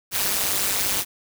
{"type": "noise with amplitude modulation", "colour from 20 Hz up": "white", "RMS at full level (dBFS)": -19, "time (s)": [0.11, 1.05], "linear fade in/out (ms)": 50, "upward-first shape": "sine", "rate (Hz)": 199, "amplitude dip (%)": 100, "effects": []}